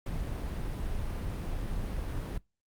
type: noise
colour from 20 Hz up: brown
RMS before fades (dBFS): -34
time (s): 0.06-2.38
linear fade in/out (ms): 5
effects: noise-tail reverb RT60 0.2 s tail -23 dB re dry + Opus 48 kbps